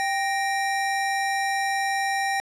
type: tone pair together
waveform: square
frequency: 785 / 1864.7 Hz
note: G5 / A#6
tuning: +2 / 0 cents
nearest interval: octave + minor third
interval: 1498 cents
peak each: -25 / -28 dBFS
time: 0-2.4 s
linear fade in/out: 0 ms
effects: low-pass 9000 Hz 12 dB/octave